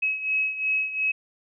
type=beating tone pair; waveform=sine; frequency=2561 / 2563.8 Hz; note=D#7 / E7; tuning=+49 / -49 cents; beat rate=2.8 Hz; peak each=-24 / -29 dBFS; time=0.02-1.12 s; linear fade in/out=10 ms; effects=none